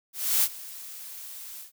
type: noise with ADSR envelope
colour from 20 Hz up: blue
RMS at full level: -21 dBFS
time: 0.13-1.72 s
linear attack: 300 ms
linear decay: 50 ms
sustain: -20 dB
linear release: 120 ms
effects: none